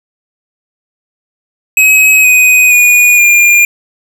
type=tone with pitch steps; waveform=square; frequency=2549 / 2501 / 2454 / 2407 Hz; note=D#7 / D#7 / D#7 / D7; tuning=+41 / +8 / -25 / +42 cents; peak=-4 dBFS; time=1.77-3.65 s; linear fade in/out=2 ms; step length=470 ms; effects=none